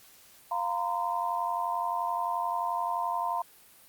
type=chord; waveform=sine; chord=F suspended fourth; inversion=none; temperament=equal with one note detuned; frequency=698.5 / 932.3 / 1023.8 Hz; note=F5 / Bb5 / C6; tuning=0 / 0 / -38 cents; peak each=-33 / -31 / -32 dBFS; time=0.51-3.42 s; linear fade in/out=5 ms; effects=white hiss -56 dBFS RMS until 3.88 s + Opus 48 kbps